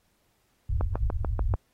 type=low-pass noise; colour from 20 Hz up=pink; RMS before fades=-27 dBFS; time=0.69-1.56 s; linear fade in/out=10 ms; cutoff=110 Hz; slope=96 dB/octave
type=click train; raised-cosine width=1 ms; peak=-16 dBFS; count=6; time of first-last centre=0.81-1.539 s; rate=6.86 Hz
effects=pink hiss -70 dBFS RMS until 1.73 s + AAC 48 kbps